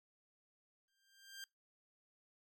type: tone with exponential growth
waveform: 15% pulse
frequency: 1587 Hz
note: G6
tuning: 21 cents sharp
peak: -39 dBFS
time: 0.88-1.44 s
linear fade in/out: 1 ms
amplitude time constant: 120 ms
effects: noise-tail reverb RT60 0.2 s tail -25 dB re dry